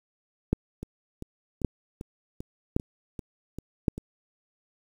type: two click trains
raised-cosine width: 3 ms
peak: -9 / -23 dBFS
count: 4 / 9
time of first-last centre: 0.53-3.882 / 0.83-3.98 s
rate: 0.895 / 2.54 Hz
effects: 8-bit